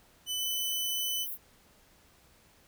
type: tone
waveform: sawtooth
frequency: 3000 Hz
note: F#7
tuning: 23 cents sharp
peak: -28 dBFS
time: 0.26-1.27 s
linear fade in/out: 50 ms
type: high-pass noise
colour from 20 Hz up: white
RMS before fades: -38 dBFS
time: 0.37-1.38 s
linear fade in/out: 50 ms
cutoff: 11000 Hz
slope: 96 dB/octave
effects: pink hiss -62 dBFS RMS until 2.67 s